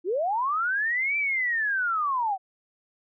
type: linear two-way sweep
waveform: sine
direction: up then down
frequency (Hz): 320 to 2351 to 734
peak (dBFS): -23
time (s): 0.04-2.38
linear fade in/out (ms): 50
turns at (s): 1.17
effects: none